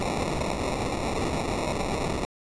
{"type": "noise with sample-and-hold", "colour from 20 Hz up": "white", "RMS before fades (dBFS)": -28, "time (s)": [0, 2.25], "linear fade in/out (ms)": 0, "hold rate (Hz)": 1575, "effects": ["resampled to 22050 Hz"]}